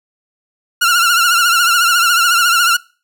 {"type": "tone with vibrato", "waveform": "sawtooth", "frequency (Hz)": 1396.9, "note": "F6", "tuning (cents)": 0, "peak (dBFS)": -6, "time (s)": [0.81, 2.77], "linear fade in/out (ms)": 10, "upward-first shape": "triangle", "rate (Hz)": 14, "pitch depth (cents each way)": 87, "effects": ["noise-tail reverb RT60 0.4 s tail -25 dB re dry"]}